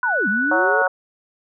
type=tone with pitch glide; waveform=sine; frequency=1480 to 1464.7 Hz; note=F#6 to F#6; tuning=0 to -18 cents; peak=-18 dBFS; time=0.03-0.87 s; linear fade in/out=2 ms; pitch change=-18 cents; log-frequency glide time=0.63-0.74 s
type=linear two-way sweep; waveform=sine; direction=down then up; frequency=1046.5 to 189.1 to 460.3 Hz; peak=-22 dBFS; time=0.03-0.82 s; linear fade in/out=2 ms; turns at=0.28 s
type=harmonic tone; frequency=185 Hz; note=F#3; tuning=in tune; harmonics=3 / 4 / 5 / 6 / 7; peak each=-21 / -23 / -25 / -27 / -28 dBFS; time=0.51-0.88 s; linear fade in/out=5 ms
effects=none